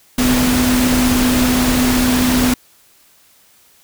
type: tone in noise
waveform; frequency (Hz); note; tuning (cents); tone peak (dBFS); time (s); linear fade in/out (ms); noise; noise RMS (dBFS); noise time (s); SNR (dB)
sine; 250.7; B3; +26; -13; 0.18-2.54; 5; pink; -18; 0.18-2.54; +2
effects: white hiss -51 dBFS RMS until 3.83 s